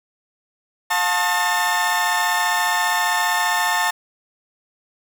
40% pulse tone cluster, 714 / 884 / 1080 / 1264 / 1803 Hz, F5 / A5 / C#6 / D#6 / A6, +38 / +8 / -45 / +27 / +42 cents, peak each -25 / -21 / -26 / -30 / -21 dBFS, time 0.9-3.91 s, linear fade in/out 10 ms, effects none

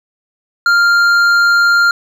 sine tone with hard clipping, 1396.9 Hz, F6, in tune, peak -9 dBFS, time 0.66-1.91 s, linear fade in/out 2 ms, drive 7 dB, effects none

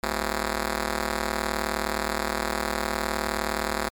5% pulse ring-modulated tone, 148.4 Hz, D3, 18 cents sharp, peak -11 dBFS, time 0.03-3.89 s, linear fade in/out 2 ms, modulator 93.9 Hz, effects MP3 96 kbps

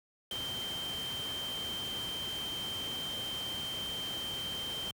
sine tone in noise, 3136 Hz, G7, in tune, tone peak -36 dBFS, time 0.31-4.91 s, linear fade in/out 2 ms, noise pink, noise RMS -43 dBFS, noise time 0.31-4.91 s, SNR +4 dB, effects high-pass 80 Hz 12 dB/octave

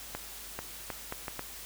accelerating click train, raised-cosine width 0.5 ms, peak -20 dBFS, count 6, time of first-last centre 0.15-1.393 s, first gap 440 ms, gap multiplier 0.71, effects added 50 Hz sine -55 dBFS peak until 1.65 s + white hiss -45 dBFS RMS until 1.65 s

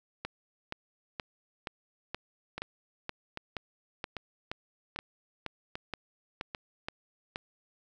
two click trains, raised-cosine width 0.3 ms, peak -21 / -19 dBFS, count 6 / 16, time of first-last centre 2.58-6.548 / 0.25-7.359 s, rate 1.26 / 2.11 Hz, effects none

